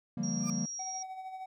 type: chord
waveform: triangle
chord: G minor seventh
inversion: second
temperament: equal with one note detuned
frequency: 146.83 / 174.61 / 198.96 / 233.1 Hz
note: D3 / F3 / G3 / Bb3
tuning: 0 / 0 / +26 / 0 cents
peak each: -38 / -35 / -34 / -33 dBFS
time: 0.17-0.66 s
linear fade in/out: 5 ms
type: tone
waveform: sine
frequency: 5660 Hz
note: F8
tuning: 22 cents sharp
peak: -37 dBFS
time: 0.23-1.03 s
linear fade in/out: 5 ms
type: tone with exponential growth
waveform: 35% pulse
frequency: 1193 Hz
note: D6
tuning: 27 cents sharp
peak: -35 dBFS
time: 0.37-0.5 s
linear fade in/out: 2 ms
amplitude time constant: 28 ms
type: tone with tremolo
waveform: triangle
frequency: 755 Hz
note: F#5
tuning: 35 cents sharp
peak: -36 dBFS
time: 0.79-1.46 s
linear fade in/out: 5 ms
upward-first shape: sine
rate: 13 Hz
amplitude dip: 50%
effects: none